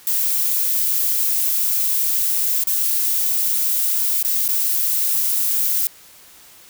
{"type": "noise with dropouts", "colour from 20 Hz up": "violet", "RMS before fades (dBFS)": -19, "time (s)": [0.07, 5.87], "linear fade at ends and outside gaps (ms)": 1, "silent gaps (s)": [[2.637, 2.671], [4.228, 4.248], [4.48, 4.488]], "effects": ["white hiss -46 dBFS RMS until 6.69 s"]}